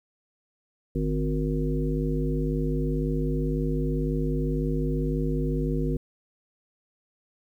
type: harmonic tone with a mistuned harmonic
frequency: 51.91 Hz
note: G#1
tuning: in tune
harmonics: 1 / 3 / 5 / 7 / 9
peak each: -28 / -28 / -30 / -33 / -34 dBFS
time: 0.95-5.97 s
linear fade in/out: 5 ms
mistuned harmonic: 3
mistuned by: -21 cents
effects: 10-bit